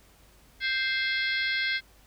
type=harmonic tone with a mistuned harmonic; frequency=523.3 Hz; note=C5; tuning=in tune; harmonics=3 / 4 / 5 / 6 / 7 / 8 / 9 / 10; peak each=-30 / -29 / -40 / -34 / -44 / -35 / -42 / -44 dBFS; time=0.6-1.81 s; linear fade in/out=50 ms; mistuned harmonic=6; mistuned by=+100 cents; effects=added 50 Hz sine -59 dBFS peak until 2.06 s + pink hiss -59 dBFS RMS until 2.06 s